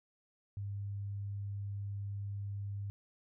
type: tone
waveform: sine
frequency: 100.5 Hz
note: G2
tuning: 44 cents sharp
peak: -37 dBFS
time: 0.57-2.9 s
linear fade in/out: 0 ms
effects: none